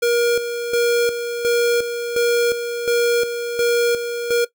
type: tone with tremolo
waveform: square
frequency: 474.6 Hz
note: A#4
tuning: 31 cents sharp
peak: -15 dBFS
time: 0.02-4.45 s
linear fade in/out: 10 ms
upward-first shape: square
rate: 1.4 Hz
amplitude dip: 60%
effects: noise-tail reverb RT60 0.1 s tail -17 dB re dry